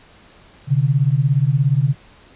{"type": "beating tone pair", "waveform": "sine", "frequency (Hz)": [129.6, 146.6], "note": ["C3", "D3"], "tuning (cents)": [-16, -3], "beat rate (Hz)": 17, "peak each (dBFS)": -16, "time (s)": [0.67, 1.95], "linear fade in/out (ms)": 50, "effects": ["pink hiss -48 dBFS RMS until 2.35 s", "resampled to 8000 Hz"]}